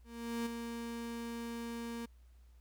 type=tone with ADSR envelope; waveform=35% pulse; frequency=233.1 Hz; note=A#3; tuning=in tune; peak=-32 dBFS; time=0.04-2.06 s; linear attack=420 ms; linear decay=12 ms; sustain=-6 dB; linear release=10 ms; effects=added 60 Hz sine -57 dBFS peak until 2.6 s + pink hiss -75 dBFS RMS until 2.6 s